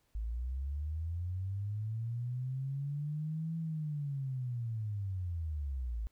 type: linear two-way sweep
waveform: sine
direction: up then down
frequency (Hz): 52.4 to 164.81 to 52.4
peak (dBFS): -34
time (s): 0.15-6.07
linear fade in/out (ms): 0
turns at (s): 3.57
effects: pink hiss -75 dBFS RMS until 6.11 s